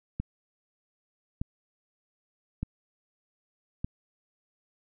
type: click train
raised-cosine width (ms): 5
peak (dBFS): -18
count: 4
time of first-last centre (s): 0.2-3.845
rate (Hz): 0.823
effects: none